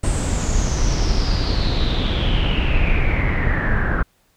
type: noise with low-pass filter sweep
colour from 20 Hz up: brown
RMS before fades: -18 dBFS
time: 0.03-4.03 s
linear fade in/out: 10 ms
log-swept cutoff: 8500 to 1500 Hz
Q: 8.2
effects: pink hiss -61 dBFS RMS until 4.36 s